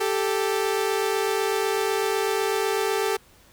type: tone pair together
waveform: sawtooth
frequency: 392 / 440 Hz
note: G4 / A4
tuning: 0 / 0 cents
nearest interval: major second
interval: 200 cents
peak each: -21 dBFS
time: 0-3.17 s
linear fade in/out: 10 ms
effects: pink hiss -55 dBFS RMS until 3.52 s